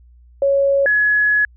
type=tone pair in turn; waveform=sine; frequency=554.4 / 1690.4 Hz; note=C#5 / G#6; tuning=0 / +30 cents; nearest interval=octave + perfect fifth; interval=1930 cents; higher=second; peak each=-12 dBFS; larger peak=neither; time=0.42-0.86 / 0.86-1.45 s; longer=second; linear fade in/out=2 ms; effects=added 60 Hz sine -44 dBFS peak until 1.56 s